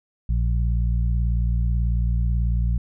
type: harmonic tone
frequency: 58.27 Hz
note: A#1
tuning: in tune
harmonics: 1 / 2 / 3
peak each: -19 / -26 / -32 dBFS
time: 0.29-2.78 s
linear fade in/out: 5 ms
effects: none